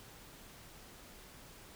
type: silence
effects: pink hiss -55 dBFS RMS until 1.75 s